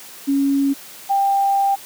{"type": "tone pair in turn", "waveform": "sine", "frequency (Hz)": [277.2, 791.1], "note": ["C#4", "G5"], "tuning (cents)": [0, 16], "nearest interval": "octave + tritone", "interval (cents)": 1816, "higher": "second", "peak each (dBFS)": -14, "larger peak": "neither", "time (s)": [[0.27, 0.74], [1.09, 1.76]], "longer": "second", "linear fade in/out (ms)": 20, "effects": ["white hiss -39 dBFS RMS until 1.85 s", "high-pass 150 Hz 12 dB/octave"]}